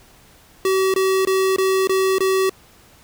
square tone bursts, 381 Hz, G4, 49 cents flat, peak -16 dBFS, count 6, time 0.65-2.495 s, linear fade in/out 2 ms, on 290 ms, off 21 ms, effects pink hiss -50 dBFS RMS until 3.03 s

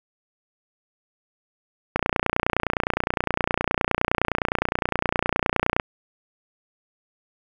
click train, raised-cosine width 0.5 ms, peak -5 dBFS, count 115, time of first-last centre 1.96-5.798 s, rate 29.7 Hz, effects 7-bit

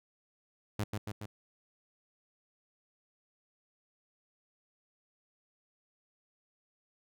sawtooth tone with echo, 104.4 Hz, G#2, 10 cents sharp, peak -27 dBFS, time 0.79-0.84 s, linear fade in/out 5 ms, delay 140 ms, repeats 3, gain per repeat -3 dB, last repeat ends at 1.26 s, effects none

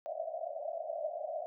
pink band-pass noise, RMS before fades -39 dBFS, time 0.06-1.46 s, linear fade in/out 0 ms, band 600 to 690 Hz, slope 96 dB/octave, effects none

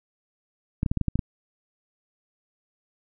clicks, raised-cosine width 5 ms, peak -11 dBFS, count 8, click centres 0.831 / 0.862 / 0.915 / 0.973 / 1.013 / 1.083 / 1.156 / 1.192 s, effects none

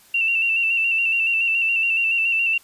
sine tone with vibrato, 2705 Hz, E7, 44 cents sharp, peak -17 dBFS, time 0.14-2.58 s, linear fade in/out 5 ms, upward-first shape square, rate 7.1 Hz, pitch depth 33 cents each way, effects white hiss -52 dBFS RMS until 2.63 s + resampled to 32000 Hz

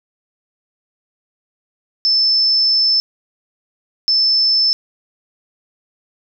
sine tone bursts at uneven times, 5274 Hz, E8, in tune, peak -11 dBFS, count 2, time 2.05-3 / 4.08-4.73 s, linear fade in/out 0 ms, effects none

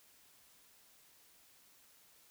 silence, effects white hiss -65 dBFS RMS until 2.3 s

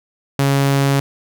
sawtooth tone, 138.59 Hz, C#3, in tune, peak -9 dBFS, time 0.39-1 s, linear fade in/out 2 ms, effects none

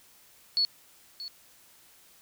sine tone with echo, 4401 Hz, C#8, 13 cents flat, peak -22 dBFS, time 0.57-0.65 s, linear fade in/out 0 ms, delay 630 ms, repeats 1, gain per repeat -14 dB, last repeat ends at 1.28 s, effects white hiss -58 dBFS RMS until 2.21 s

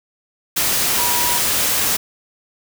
sine tone in noise, 966 Hz, B5, 39 cents flat, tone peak -23 dBFS, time 0.98-1.38 s, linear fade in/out 10 ms, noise white, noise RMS -18 dBFS, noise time 0.56-1.97 s, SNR -8 dB, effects none

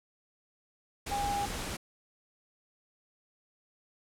sine tone in noise, 810 Hz, G#5, 43 cents flat, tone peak -30 dBFS, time 1.11-1.46 s, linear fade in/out 10 ms, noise pink, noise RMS -37 dBFS, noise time 1.06-1.77 s, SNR +4 dB, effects low-pass 11000 Hz 12 dB/octave

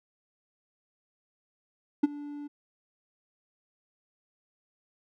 triangle tone with ADSR envelope, 290.9 Hz, D4, 16 cents flat, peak -14 dBFS, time 2.03-2.48 s, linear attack 9 ms, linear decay 24 ms, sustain -21 dB, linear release 16 ms, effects none

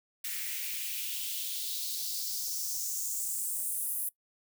blue noise with high-pass filter sweep, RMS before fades -35 dBFS, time 0.24-4.09 s, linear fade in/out 5 ms, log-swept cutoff 1900 to 11000 Hz, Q 3, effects noise-tail reverb RT60 0.1 s tail -21 dB re dry

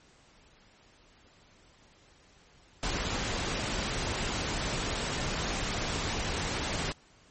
pink noise, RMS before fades -32 dBFS, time 2.83-6.92 s, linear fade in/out 0 ms, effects pink hiss -60 dBFS RMS until 7.3 s + MP3 32 kbps

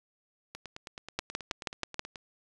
two click trains, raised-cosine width 0.2 ms, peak -13 / -24 dBFS, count 6 / 16, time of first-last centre 1.19-1.994 / 0.55-2.158 s, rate 6.22 / 9.33 Hz, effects resampled to 24000 Hz + 7-bit

